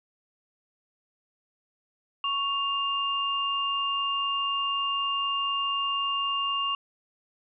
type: tone pair together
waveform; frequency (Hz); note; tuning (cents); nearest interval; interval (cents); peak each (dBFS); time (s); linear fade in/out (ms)
sine; 1112.8 / 2804; C#6 / F7; +6 / +6; octave + major third; 1600; -28; 2.24-6.75; 2
effects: none